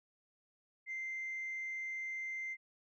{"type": "tone", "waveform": "sine", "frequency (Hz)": 2085, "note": "C7", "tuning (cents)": -7, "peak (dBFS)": -37, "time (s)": [0.86, 2.57], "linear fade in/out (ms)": 50, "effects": ["tanh soft clip ceiling -35 dBFS"]}